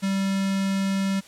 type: tone with notch filter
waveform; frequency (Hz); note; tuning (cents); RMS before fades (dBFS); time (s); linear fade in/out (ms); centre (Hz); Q
square; 194.4; G3; -14; -24; 0.02-1.21; 20; 730; 1.1
effects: white hiss -49 dBFS RMS until 1.27 s + low-pass 9000 Hz 12 dB/octave